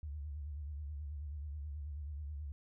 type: tone with vibrato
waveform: sine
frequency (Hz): 73.42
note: D2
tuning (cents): 0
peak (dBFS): -40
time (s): 0.03-2.52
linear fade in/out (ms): 0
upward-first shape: sine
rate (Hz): 9.3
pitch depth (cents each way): 98
effects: none